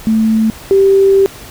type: tone pair in turn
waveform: sine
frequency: 220.8 / 390.4 Hz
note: A3 / G4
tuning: +6 / -7 cents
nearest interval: minor seventh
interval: 987 cents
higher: second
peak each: -8 / -5 dBFS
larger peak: second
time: 0.07-0.5 / 0.71-1.26 s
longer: second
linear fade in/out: 0 ms
effects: pink hiss -33 dBFS RMS until 1.5 s